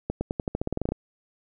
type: accelerating click train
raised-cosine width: 2 ms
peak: -13 dBFS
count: 14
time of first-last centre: 0.1-0.92 s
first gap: 110 ms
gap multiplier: 0.9
effects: none